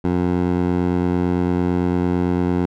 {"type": "tone with band-pass filter", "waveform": "15% pulse", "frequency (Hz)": 88.9, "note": "F2", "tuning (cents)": 31, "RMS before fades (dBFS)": -19, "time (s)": [0.04, 2.66], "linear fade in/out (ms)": 10, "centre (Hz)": 310, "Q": 0.59, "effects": []}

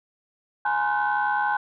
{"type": "tone cluster", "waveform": "sine", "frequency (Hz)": [834, 967, 1046, 1456, 1527], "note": ["G#5", "B5", "C6", "F#6", "G6"], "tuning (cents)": [7, -37, -1, -28, -46], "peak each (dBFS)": [-23, -31, -30, -32, -26], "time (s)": [0.65, 1.57], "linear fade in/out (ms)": 5, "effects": ["tanh soft clip ceiling -13 dBFS"]}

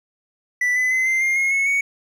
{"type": "tone with pitch steps", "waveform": "triangle", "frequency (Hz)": [1975.5, 2010, 2045, 2081, 2117, 2154, 2192, 2230], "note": ["B6", "B6", "C7", "C7", "C7", "C7", "C#7", "C#7"], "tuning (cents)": [0, 30, -40, -10, 20, 50, -20, 10], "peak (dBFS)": -15, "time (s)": [0.61, 1.81], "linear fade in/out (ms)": 5, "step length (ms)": 150, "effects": []}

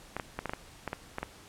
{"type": "clicks", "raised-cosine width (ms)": 0.5, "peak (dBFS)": -18, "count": 10, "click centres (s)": [0.166, 0.198, 0.39, 0.457, 0.495, 0.535, 0.877, 0.931, 1.184, 1.23], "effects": ["pink hiss -53 dBFS RMS until 1.48 s", "low-pass 11000 Hz 12 dB/octave"]}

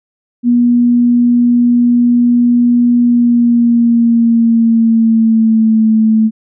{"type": "tone with pitch glide", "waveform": "sine", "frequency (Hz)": [241.1, 219.8], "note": ["B3", "A3"], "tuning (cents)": [-41, -2], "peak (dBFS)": -6, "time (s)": [0.43, 6.31], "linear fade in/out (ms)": 50, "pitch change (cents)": -161, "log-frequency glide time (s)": [3, 5.88], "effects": []}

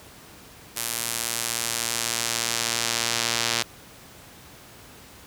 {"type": "tone with band-pass filter sweep", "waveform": "sawtooth", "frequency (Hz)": 116.54, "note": "A#2", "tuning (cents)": 0, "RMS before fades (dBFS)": -27, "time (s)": [0.76, 3.63], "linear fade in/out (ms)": 10, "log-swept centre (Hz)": [11000, 5000], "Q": 0.89, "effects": ["pink hiss -47 dBFS RMS until 5.26 s", "high-pass 60 Hz 12 dB/octave"]}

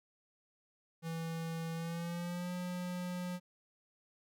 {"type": "tone with pitch glide", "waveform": "square", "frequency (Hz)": [164.4, 179.28], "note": ["E3", "F3"], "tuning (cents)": [-4, 46], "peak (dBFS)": -38, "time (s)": [1.02, 3.4], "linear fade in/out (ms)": 50, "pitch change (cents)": 150, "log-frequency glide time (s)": [1.74, 2.52], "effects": []}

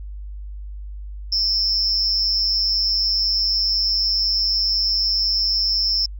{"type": "tone with amplitude modulation", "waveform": "sine", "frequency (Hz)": 5290, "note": "E8", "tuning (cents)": 5, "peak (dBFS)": -12, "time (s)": [1.32, 6.06], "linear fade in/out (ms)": 5, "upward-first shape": "sine", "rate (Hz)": 206, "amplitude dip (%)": 100, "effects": ["tanh soft clip ceiling -9 dBFS", "added 50 Hz sine -30 dBFS peak until 6.19 s"]}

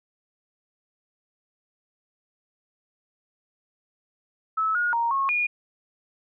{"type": "tone with pitch steps", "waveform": "sine", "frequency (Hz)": [1301, 1438, 933, 1091, 2437], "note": ["E6", "F#6", "A#5", "C#6", "D#7"], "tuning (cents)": [-23, -50, 1, -28, -37], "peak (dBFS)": -21, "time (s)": [4.57, 5.47], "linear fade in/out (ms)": 10, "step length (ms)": 180, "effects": []}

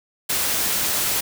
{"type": "noise", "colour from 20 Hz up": "white", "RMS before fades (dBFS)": -22, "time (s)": [0.29, 1.21], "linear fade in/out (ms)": 10, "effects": []}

